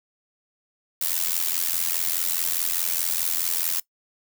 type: noise with amplitude modulation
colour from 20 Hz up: blue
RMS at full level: -21 dBFS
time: 1.01-3.8 s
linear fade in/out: 5 ms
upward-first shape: sine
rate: 84.8 Hz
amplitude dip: 90%
effects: noise-tail reverb RT60 0.1 s tail -21 dB re dry